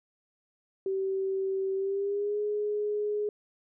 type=tone with pitch glide; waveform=sine; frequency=385.1 to 417.5 Hz; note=G4 to G#4; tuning=-31 to +9 cents; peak=-27 dBFS; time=0.86-3.29 s; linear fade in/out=2 ms; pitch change=+140 cents; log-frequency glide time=1.75-2.39 s; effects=none